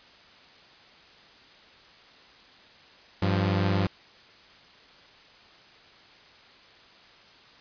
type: tone pair together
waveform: sawtooth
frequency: 98 / 174.61 Hz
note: G2 / F3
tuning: 0 / 0 cents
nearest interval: minor seventh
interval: 1000 cents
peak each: -20 / -24 dBFS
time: 3.22-3.87 s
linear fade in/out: 5 ms
effects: white hiss -53 dBFS RMS until 7.6 s + resampled to 11025 Hz